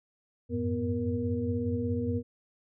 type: tone cluster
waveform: sine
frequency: 91.8 / 96.7 / 108.6 / 245.4 / 471 Hz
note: F#2 / G2 / A2 / B3 / A#4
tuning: -13 / -23 / -22 / -11 / +18 cents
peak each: -34 / -39 / -36 / -31 / -34 dBFS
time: 0.49-2.23 s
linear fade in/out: 50 ms
effects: none